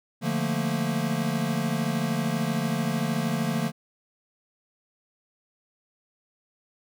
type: chord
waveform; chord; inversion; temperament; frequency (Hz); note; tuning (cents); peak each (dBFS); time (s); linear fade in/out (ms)
square; Bb major seventh; first; equal; 146.83 / 174.61 / 220 / 233.1; D3 / F3 / A3 / Bb3; 0 / 0 / 0 / 0; -31; 0.21-3.72; 50
effects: none